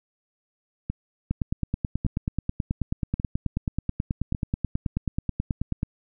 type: two click trains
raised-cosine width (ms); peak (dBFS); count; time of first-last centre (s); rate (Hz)
5; -15 / -12; 4 / 43; 0.9-4.348 / 1.31-5.831; 0.87 / 9.29
effects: none